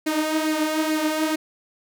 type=tone with flanger; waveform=sawtooth; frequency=311.1 Hz; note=D#4; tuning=in tune; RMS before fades=-23 dBFS; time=0.06-1.36 s; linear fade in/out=10 ms; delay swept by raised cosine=0.42 to 4.72 ms; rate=2.3 Hz; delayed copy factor=+0.55; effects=none